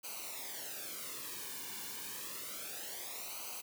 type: noise with flanger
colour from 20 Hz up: white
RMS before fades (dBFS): -44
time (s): 0.03-3.62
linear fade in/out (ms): 20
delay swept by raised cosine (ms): 0.56 to 1.56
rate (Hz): 0.29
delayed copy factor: -0.8
effects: none